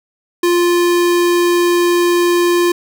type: tone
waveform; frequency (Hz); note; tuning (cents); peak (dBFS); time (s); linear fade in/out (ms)
square; 349.2; F4; 0; -11; 0.43-2.72; 5
effects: none